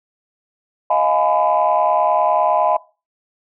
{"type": "chord", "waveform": "sine", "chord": "F half-diminished seventh", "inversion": "third", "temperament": "just", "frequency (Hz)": [628.6, 698.5, 838.1, 1005.8], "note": ["Eb5", "F5", "Ab5", "Cb6"], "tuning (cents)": [18, 0, 16, 31], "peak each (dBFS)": -18, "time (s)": [0.9, 2.77], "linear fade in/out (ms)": 5, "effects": ["noise-tail reverb RT60 0.3 s tail -20 dB re dry", "tanh soft clip ceiling -5 dBFS"]}